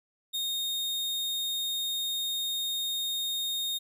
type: tone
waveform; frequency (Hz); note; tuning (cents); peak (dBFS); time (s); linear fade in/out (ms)
40% pulse; 3700; A#7; -14; -28; 0.33-3.79; 20
effects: none